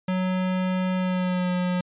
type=tone with pitch glide; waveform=square; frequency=184.9 to 180.36 Hz; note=F#3 to F#3; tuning=-1 to -44 cents; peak=-23 dBFS; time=0.08-1.81 s; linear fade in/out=5 ms; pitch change=-43 cents; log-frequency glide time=0.96-1.51 s; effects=resampled to 8000 Hz